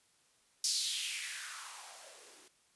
violet noise with band-pass filter sweep, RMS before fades -40 dBFS, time 0.64-2.48 s, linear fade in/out 2 ms, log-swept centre 5300 to 310 Hz, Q 3.4, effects white hiss -70 dBFS RMS until 2.75 s + resampled to 24000 Hz

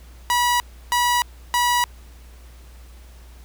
sawtooth tone bursts, 971 Hz, B5, 30 cents flat, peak -13 dBFS, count 3, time 0.3-1.84 s, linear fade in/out 0 ms, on 300 ms, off 320 ms, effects added 60 Hz sine -41 dBFS peak until 3.44 s + pink hiss -52 dBFS RMS until 3.44 s

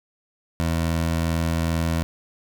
20% pulse tone, 82.41 Hz, E2, in tune, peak -16 dBFS, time 0.6-2.03 s, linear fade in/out 0 ms, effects none

